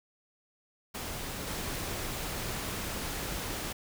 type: noise with level steps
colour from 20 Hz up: pink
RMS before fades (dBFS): -38 / -36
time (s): 0.94-3.73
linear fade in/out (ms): 10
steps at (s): 1.47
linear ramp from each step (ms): 5
effects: none